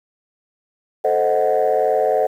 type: chord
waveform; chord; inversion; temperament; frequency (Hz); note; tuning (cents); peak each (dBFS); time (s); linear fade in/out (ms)
sine; A diminished seventh; none; equal; 440 / 523.3 / 622.3 / 740; A4 / C5 / Eb5 / Gb5; 0 / 0 / 0 / 0; -19; 1.04-2.27; 10
effects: tanh soft clip ceiling -8 dBFS + 8-bit